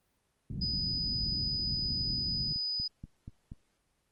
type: low-pass noise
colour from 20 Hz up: white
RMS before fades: -38 dBFS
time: 0.5-2.53 s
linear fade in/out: 2 ms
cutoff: 200 Hz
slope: 24 dB/octave
type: tone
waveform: sine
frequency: 4978 Hz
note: D#8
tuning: in tune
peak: -31 dBFS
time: 0.61-2.88 s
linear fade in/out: 10 ms
type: click train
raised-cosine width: 5 ms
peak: -30 dBFS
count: 5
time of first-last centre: 2.56-3.519 s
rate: 4.17 Hz
effects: pink hiss -75 dBFS RMS until 4.11 s + Opus 24 kbps

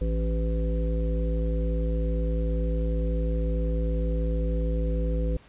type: harmonic tone with a mistuned harmonic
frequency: 55.7 Hz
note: A1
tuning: 22 cents sharp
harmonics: 1 / 3 / 5 / 7 / 9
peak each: -24 / -32 / -37 / -40 / -34 dBFS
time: 0.01-5.37 s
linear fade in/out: 5 ms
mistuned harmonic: 3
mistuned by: -22 cents
effects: pink hiss -55 dBFS RMS until 5.48 s + resampled to 8000 Hz

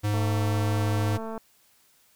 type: tone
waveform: square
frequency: 104.1 Hz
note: G#2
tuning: 5 cents sharp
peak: -24 dBFS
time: 0.03-1.18 s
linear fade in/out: 20 ms
type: click train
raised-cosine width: 1 ms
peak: -23 dBFS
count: 277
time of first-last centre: 0.14-1.378 s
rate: 223 Hz
effects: white hiss -62 dBFS RMS until 2.15 s

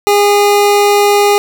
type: tone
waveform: 25% pulse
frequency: 408.9 Hz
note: G#4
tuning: 27 cents flat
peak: -3 dBFS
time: 0.07-1.38 s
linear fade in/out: 0 ms
effects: none

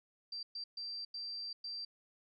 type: tone bursts at uneven times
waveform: sine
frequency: 4699 Hz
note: D8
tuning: in tune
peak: -40 dBFS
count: 5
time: 0.32-0.43 / 0.55-0.64 / 0.77-1.05 / 1.14-1.53 / 1.64-1.85 s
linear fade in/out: 5 ms
effects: none

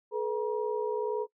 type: tone cluster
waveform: sine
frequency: 428.4 / 489.7 / 954 Hz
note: A4 / B4 / A#5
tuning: -46 / -15 / +40 cents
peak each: -30 / -34 / -36 dBFS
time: 0.11-1.27 s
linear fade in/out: 50 ms
effects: noise-tail reverb RT60 0.1 s tail -22 dB re dry

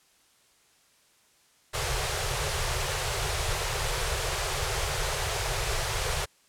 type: band-stop noise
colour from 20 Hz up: pink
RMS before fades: -29 dBFS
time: 1.73-6.26 s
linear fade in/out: 20 ms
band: 150 to 370 Hz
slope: 96 dB/octave
effects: white hiss -63 dBFS RMS until 6.48 s + low-pass 10000 Hz 12 dB/octave

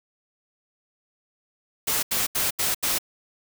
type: noise bursts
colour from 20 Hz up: white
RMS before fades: -24 dBFS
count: 5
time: 1.87-2.986 s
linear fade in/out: 10 ms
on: 160 ms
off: 79 ms
effects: none

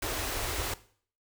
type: band-stop noise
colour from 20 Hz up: pink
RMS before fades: -33 dBFS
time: 0.02-0.74 s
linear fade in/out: 5 ms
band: 120 to 260 Hz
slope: 48 dB/octave
effects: noise-tail reverb RT60 0.5 s tail -17 dB re dry

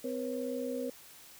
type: tone cluster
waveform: sine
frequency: 256.6 / 481.2 / 542 Hz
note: C4 / B4 / C#5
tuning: -34 / -45 / -39 cents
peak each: -37 / -37 / -39 dBFS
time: 0.04-0.9 s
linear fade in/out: 5 ms
effects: white hiss -54 dBFS RMS until 1.39 s

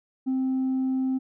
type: tone with tanh clipping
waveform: triangle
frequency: 261.6 Hz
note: C4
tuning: in tune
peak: -23 dBFS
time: 0.26-1.19 s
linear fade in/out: 20 ms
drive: 6 dB
effects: none

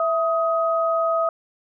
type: tone pair together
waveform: sine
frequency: 659.3 / 1258 Hz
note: E5 / D#6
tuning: 0 / +19 cents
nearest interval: major seventh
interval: 1119 cents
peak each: -20 / -22 dBFS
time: 0-1.29 s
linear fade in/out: 2 ms
effects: none

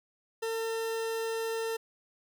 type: tone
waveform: 40% pulse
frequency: 451.7 Hz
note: A4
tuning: 45 cents sharp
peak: -30 dBFS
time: 0.42-1.77 s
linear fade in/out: 10 ms
effects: none

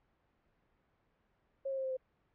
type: tone with pitch steps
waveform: sine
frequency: 543 / 536.8 / 530.6 / 524.5 / 518.5 Hz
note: C#5 / C5 / C5 / C5 / C5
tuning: -36 / +44 / +24 / +4 / -16 cents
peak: -34 dBFS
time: 1.65-1.97 s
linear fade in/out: 10 ms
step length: 64 ms
effects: pink hiss -75 dBFS RMS until 2.34 s + low-pass 2000 Hz 12 dB/octave

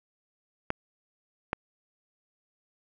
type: clicks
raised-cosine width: 0.5 ms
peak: -12 dBFS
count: 2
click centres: 0.704 / 1.531 s
effects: none

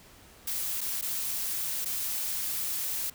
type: noise with dropouts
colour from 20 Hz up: blue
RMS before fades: -32 dBFS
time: 0.47-3.1 s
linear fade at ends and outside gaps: 5 ms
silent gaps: 0.808-0.812 / 1.013-1.023 / 1.848-1.856 s
effects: pink hiss -54 dBFS RMS until 3.14 s

